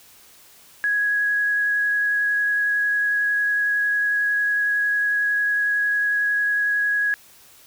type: tone with vibrato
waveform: sine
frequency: 1665 Hz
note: G#6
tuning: 4 cents sharp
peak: -18 dBFS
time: 0.84-7.14 s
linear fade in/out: 0 ms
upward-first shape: triangle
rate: 11 Hz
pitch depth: 9 cents each way
effects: white hiss -50 dBFS RMS until 7.66 s

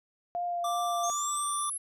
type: tone with vibrato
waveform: sine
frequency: 698.5 Hz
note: F5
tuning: in tune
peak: -29 dBFS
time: 0.35-1.1 s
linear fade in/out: 0 ms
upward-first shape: triangle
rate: 2.7 Hz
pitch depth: 16 cents each way
type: tone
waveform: square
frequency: 1174.7 Hz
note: D6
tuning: in tune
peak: -32 dBFS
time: 0.64-1.7 s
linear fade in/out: 5 ms
type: exponential sweep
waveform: sine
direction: up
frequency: 6230 to 11175 Hz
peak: -32 dBFS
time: 1.03-1.78 s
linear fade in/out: 10 ms
effects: resampled to 32000 Hz

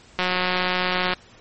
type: click train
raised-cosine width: 0.3 ms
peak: -6 dBFS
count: 173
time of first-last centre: 0.19-1.135 s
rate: 182 Hz
effects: pink hiss -50 dBFS RMS until 1.4 s + MP3 32 kbps

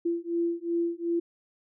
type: beating tone pair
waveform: sine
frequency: 338.6 / 341.3 Hz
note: E4 / F4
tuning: +46 / -40 cents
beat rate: 2.7 Hz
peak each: -29 dBFS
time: 0.05-1.2 s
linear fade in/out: 10 ms
effects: none

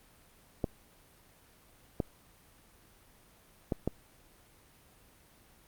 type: clicks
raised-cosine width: 2 ms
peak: -16 dBFS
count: 4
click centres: 0.642 / 2.002 / 3.722 / 3.876 s
effects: pink hiss -61 dBFS RMS until 5.67 s + Opus 32 kbps

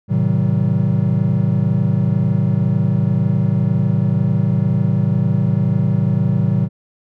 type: chord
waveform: triangle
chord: A diminished seventh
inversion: none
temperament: just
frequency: 110 / 132 / 158.4 / 190.08 Hz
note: A2 / C3 / Eb3 / Gb3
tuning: 0 / +16 / +31 / +47 cents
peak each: -17 dBFS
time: 0.08-6.69 s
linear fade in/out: 50 ms
effects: none

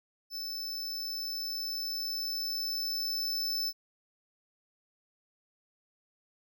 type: tone with level ramp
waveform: square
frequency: 5274 Hz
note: E8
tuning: in tune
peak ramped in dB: -36 to -30 dBFS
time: 0.3-3.73 s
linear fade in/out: 50 ms
effects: none

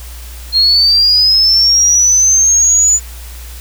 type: linear sweep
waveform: sine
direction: up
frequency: 4200 to 7020 Hz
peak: -6 dBFS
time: 0.52-3 s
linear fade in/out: 50 ms
effects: added 60 Hz sine -27 dBFS peak until 3.6 s + white hiss -35 dBFS RMS until 3.6 s

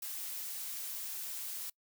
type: noise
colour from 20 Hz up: blue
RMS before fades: -41 dBFS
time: 0.02-1.7 s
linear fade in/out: 5 ms
effects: noise-tail reverb RT60 0.1 s tail -25 dB re dry

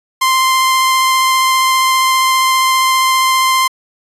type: tone with vibrato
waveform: sawtooth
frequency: 1045 Hz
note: C6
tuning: 2 cents flat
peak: -6 dBFS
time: 0.21-3.68 s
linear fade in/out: 10 ms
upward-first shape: triangle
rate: 15 Hz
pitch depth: 10 cents each way
effects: resampled to 32000 Hz

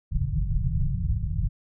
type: low-pass noise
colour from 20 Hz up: pink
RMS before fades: -25 dBFS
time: 0.11-1.49 s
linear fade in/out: 20 ms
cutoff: 170 Hz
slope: 96 dB/octave
effects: none

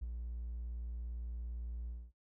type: tone with ADSR envelope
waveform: triangle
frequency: 58.8 Hz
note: A#1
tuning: 16 cents sharp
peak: -32 dBFS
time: 0.01-2.12 s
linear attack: 21 ms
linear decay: 15 ms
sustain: -5 dB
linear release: 240 ms
effects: noise-tail reverb RT60 0.1 s tail -18 dB re dry + tanh soft clip ceiling -33 dBFS

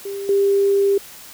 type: tone with level steps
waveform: sine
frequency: 397.5 Hz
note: G4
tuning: 24 cents sharp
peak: -25 / -13 dBFS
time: 0.05-0.98 s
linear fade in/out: 5 ms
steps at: 0.29 s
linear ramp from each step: 2 ms
effects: white hiss -40 dBFS RMS until 1.33 s

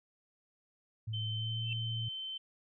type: tone with pitch glide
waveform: sine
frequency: 110 to 115.27 Hz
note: A2 to A#2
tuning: 0 to -19 cents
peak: -35 dBFS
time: 1.07-2.09 s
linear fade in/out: 10 ms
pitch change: +81 cents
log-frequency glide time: 1.32-1.61 s
type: tone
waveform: sine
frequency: 3085 Hz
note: G7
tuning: 28 cents flat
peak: -38 dBFS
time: 1.13-2.38 s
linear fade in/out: 10 ms
type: tone with exponential growth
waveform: sine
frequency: 2670 Hz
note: E7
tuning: 22 cents sharp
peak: -34 dBFS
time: 1.6-1.73 s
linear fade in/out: 2 ms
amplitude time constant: 27 ms
effects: none

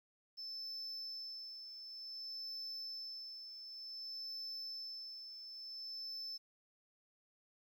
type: tone with tremolo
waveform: sine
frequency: 5274 Hz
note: E8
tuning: in tune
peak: -40 dBFS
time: 0.37-6.38 s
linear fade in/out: 20 ms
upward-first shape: sine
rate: 0.55 Hz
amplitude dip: 60%
effects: tanh soft clip ceiling -41 dBFS + 12-bit

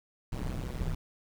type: noise with amplitude modulation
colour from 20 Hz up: brown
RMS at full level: -30 dBFS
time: 0.32-0.95 s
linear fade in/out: 5 ms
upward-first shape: sine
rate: 127 Hz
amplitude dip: 100%
effects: none

